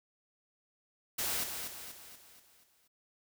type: noise with echo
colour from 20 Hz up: white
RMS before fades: -34 dBFS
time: 1.18-1.44 s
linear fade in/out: 10 ms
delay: 240 ms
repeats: 6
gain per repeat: -6 dB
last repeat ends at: 2.88 s
effects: none